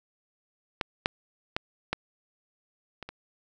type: clicks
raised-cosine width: 0.3 ms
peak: -11 / -7 / -11 / -11 / -23 / -23 dBFS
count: 6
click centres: 0.812 / 1.059 / 1.565 / 1.93 / 3.027 / 3.09 s
effects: none